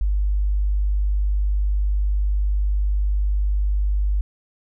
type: tone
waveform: sine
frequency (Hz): 50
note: G1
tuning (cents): +35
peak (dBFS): -17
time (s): 0.01-4.21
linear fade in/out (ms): 0
effects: none